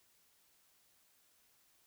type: silence
effects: white hiss -71 dBFS RMS until 1.86 s